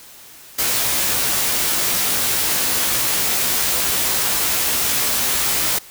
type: noise with comb filter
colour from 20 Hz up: white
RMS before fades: -19 dBFS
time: 0.58-5.79 s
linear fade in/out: 10 ms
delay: 16 ms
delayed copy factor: +0.65
effects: white hiss -42 dBFS RMS until 5.9 s